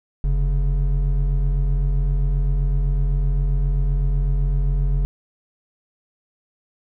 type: tone pair together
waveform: triangle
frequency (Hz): 44.25 / 140.5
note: F1 / C#3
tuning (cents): +23 / +24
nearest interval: octave + minor sixth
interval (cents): 2001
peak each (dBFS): -15 / -23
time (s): 0.24-5.05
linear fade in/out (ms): 0
effects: none